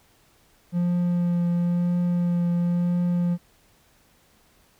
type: tone with vibrato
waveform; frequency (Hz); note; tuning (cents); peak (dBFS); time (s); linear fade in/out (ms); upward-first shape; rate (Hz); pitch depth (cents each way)
triangle; 174.61; F3; 0; -18; 0.72-3.38; 50; triangle; 0.98; 15
effects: pink hiss -60 dBFS RMS until 4.79 s